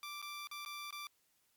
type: tone with dropouts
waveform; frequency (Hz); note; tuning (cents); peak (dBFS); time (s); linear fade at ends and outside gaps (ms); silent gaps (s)
15% pulse; 1174.7; D6; 0; -37; 0.03-1.07; 1; 0.217-0.225 / 0.472-0.513 / 0.65-0.66 / 0.907-0.926
effects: white hiss -75 dBFS RMS until 1.56 s + MP3 96 kbps